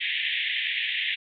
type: band-pass noise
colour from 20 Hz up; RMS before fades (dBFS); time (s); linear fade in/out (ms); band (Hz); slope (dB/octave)
pink; -28; 0-1.16; 20; 1800 to 3600; 96
effects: none